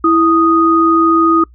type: tone pair together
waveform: sine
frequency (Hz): 329.2 / 1243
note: E4 / D#6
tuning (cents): -2 / -2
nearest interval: octave + major seventh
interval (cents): 2300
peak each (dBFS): -10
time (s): 0.04-1.44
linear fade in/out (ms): 5
effects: noise-tail reverb RT60 0.1 s tail -24 dB re dry + added 60 Hz sine -39 dBFS peak until 1.54 s